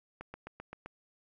click train, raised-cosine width 0.5 ms, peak -28 dBFS, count 6, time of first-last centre 0.21-0.86 s, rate 7.69 Hz, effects none

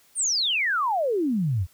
sine exponential sweep, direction down, 9450 to 81 Hz, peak -21 dBFS, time 0.15-1.67 s, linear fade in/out 50 ms, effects white hiss -59 dBFS RMS until 1.73 s

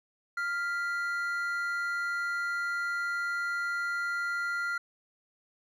triangle tone pair together, 1396.9 / 1975.5 Hz, F6 / B6, 0 / 0 cents, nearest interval tritone, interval 600 cents, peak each -28 / -37 dBFS, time 0.37-4.78 s, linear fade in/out 5 ms, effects none

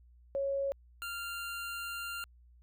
sine / 25% pulse tone pair in turn, 552 / 1391 Hz, C#5 / F6, -7 / -7 cents, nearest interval octave + major third, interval 1600 cents, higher second, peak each -30 / -34 dBFS, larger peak first, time 0.35-0.72 / 1.02-2.24 s, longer second, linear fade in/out 0 ms, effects added 60 Hz sine -57 dBFS peak until 2.62 s

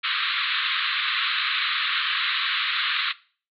white band-pass noise, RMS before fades -25 dBFS, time 0.03-3.13 s, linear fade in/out 20 ms, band 1100 to 4100 Hz, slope 96 dB/octave, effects noise-tail reverb RT60 0.4 s tail -19 dB re dry

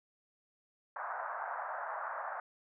pink band-pass noise, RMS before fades -40 dBFS, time 0.96-2.4 s, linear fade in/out 2 ms, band 640 to 1600 Hz, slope 48 dB/octave, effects none

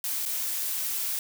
blue noise with dropouts, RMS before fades -30 dBFS, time 0.04-1.19 s, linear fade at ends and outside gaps 1 ms, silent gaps 0.253-0.26 s, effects none

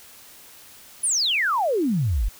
sine exponential sweep, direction down, 10630 to 41.2 Hz, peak -19 dBFS, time 1.03-2.29 s, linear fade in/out 10 ms, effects white hiss -47 dBFS RMS until 2.39 s

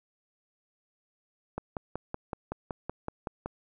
click train, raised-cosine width 1 ms, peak -19 dBFS, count 11, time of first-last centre 1.58-3.46 s, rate 5.32 Hz, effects none

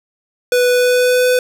square tone with pitch glide, 493.9 to 500.8 Hz, B4 to B4, 0 to +24 cents, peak -11 dBFS, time 0.52-1.39 s, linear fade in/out 2 ms, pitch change +24 cents, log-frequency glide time 0.7-1.27 s, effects none

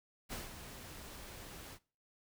pink noise with ADSR envelope, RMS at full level -42 dBFS, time 0.29-1.79 s, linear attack 34 ms, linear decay 160 ms, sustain -8 dB, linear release 62 ms, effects noise-tail reverb RT60 0.4 s tail -22 dB re dry

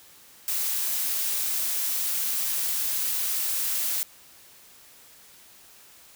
blue noise, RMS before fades -27 dBFS, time 0.48-4.03 s, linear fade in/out 0 ms, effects white hiss -52 dBFS RMS until 6.15 s

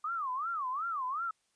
sine tone with vibrato, 1180 Hz, D6, 8 cents sharp, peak -32 dBFS, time 0.04-1.31 s, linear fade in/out 5 ms, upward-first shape sine, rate 2.7 Hz, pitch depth 280 cents each way, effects white hiss -75 dBFS RMS until 1.55 s + resampled to 22050 Hz

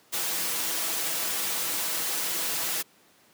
white noise with comb filter, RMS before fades -29 dBFS, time 0.12-2.83 s, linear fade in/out 20 ms, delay 6.1 ms, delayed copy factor +0.55, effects pink hiss -59 dBFS RMS until 3.33 s + high-pass 200 Hz 12 dB/octave

